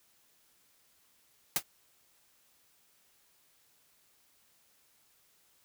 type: noise with exponential decay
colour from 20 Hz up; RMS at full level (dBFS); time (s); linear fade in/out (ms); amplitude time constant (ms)
white; -23; 1.56-1.63; 2; 15
effects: white hiss -68 dBFS RMS until 5.64 s